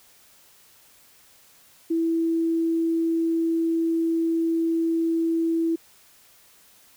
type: tone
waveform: sine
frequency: 329.6 Hz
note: E4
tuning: in tune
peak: -20 dBFS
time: 1.9-5.76 s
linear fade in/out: 10 ms
effects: white hiss -55 dBFS RMS until 6.96 s